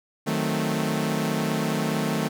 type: chord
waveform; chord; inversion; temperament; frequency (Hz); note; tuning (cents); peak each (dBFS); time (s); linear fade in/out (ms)
sawtooth; D# diminished seventh; none; equal; 155.56 / 185 / 220 / 261.6; D#3 / F#3 / A3 / C4; 0 / 0 / 0 / 0; -24 / -27 / -23 / -28; 0.26-2.29; 20
effects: none